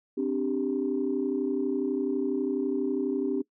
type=chord; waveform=sine; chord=C suspended second; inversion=none; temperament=equal; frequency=261.6 / 293.7 / 392 Hz; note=C4 / D4 / G4; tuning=0 / 0 / 0 cents; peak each=-29 dBFS; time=0.17-3.42 s; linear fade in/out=10 ms; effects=noise-tail reverb RT60 0.1 s tail -21 dB re dry + tanh soft clip ceiling -17 dBFS